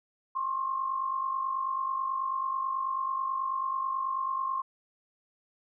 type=tone pair together; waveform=sine; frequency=1061 / 1110.2 Hz; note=C6 / C#6; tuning=+24 / +2 cents; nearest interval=minor second; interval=78 cents; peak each=-29 / -36 dBFS; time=0.35-4.62 s; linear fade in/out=10 ms; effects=none